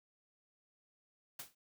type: noise with exponential decay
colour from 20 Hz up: white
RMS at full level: -41 dBFS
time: 1.39-1.55 s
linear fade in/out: 5 ms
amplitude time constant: 34 ms
effects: none